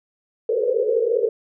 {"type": "band-pass noise", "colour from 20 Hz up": "pink", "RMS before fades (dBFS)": -20, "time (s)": [0.49, 1.29], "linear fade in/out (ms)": 5, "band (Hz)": [420, 510], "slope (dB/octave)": 96, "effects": []}